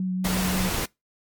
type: tone with vibrato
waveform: sine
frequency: 185 Hz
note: F#3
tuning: in tune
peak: -23 dBFS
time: 0-0.69 s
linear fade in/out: 2 ms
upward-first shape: sine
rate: 5.6 Hz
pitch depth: 12 cents each way
type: noise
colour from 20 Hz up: pink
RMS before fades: -27 dBFS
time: 0.24-0.86 s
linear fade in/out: 10 ms
effects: noise-tail reverb RT60 0.2 s tail -24 dB re dry + MP3 96 kbps